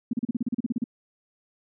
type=tone bursts; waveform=sine; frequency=237.8 Hz; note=A#3; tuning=35 cents sharp; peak=-22 dBFS; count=13; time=0.11-0.841 s; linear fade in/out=5 ms; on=23 ms; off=36 ms; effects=none